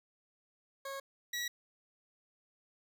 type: tone pair in turn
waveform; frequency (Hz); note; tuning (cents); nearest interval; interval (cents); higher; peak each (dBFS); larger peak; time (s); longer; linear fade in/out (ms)
20% pulse; 547 / 1927.5; C#5 / B6; -23 / -43; octave + minor seventh; 2180; second; -35 / -30; second; 0.85-1 / 1.33-1.48; neither; 5
effects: none